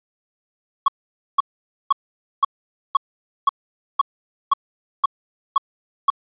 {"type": "tone bursts", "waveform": "triangle", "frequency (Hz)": 1108.7, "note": "C#6", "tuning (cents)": 0, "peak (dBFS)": -9, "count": 11, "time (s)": [0.86, 6.102], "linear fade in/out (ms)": 5, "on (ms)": 22, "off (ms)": 500, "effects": ["resampled to 8000 Hz"]}